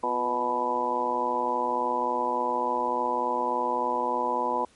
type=harmonic tone with a mistuned harmonic; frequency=123.47 Hz; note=B2; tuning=in tune; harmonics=2 / 3 / 4 / 5 / 6 / 7 / 8; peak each=-37 / -35 / -32 / -35 / -37 / -30 / -27 dBFS; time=0.03-4.65 s; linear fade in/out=5 ms; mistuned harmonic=3; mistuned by=-66 cents; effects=pink hiss -59 dBFS RMS until 4.75 s + MP3 48 kbps